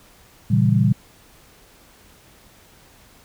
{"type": "chord", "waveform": "sine", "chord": "A# diminished seventh", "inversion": "none", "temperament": "equal", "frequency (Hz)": [116.54, 138.59, 164.81, 196], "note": ["A#2", "C#3", "E3", "G3"], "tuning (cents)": [0, 0, 0, 0], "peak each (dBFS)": [-17, -20, -22, -19], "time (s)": [0.5, 0.93], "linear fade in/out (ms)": 10, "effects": ["pink hiss -51 dBFS RMS until 3.24 s"]}